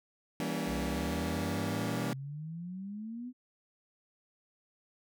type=chord; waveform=sawtooth; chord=E diminished seventh; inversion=none; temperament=just; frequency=164.81 / 197.78 / 237.3 / 284.8 Hz; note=E3 / G3 / Bb3 / Db4; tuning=0 / +16 / +31 / +47 cents; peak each=-34 dBFS; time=0.4-2.13 s; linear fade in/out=0 ms
type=exponential sweep; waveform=sine; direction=up; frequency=58.27 to 255.5 Hz; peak=-38 dBFS; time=0.66-3.33 s; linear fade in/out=50 ms
effects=none